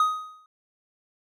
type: tone with exponential decay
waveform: triangle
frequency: 1252 Hz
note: D#6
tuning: 10 cents sharp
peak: -14 dBFS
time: 0-0.46 s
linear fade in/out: 2 ms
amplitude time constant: 99 ms
effects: none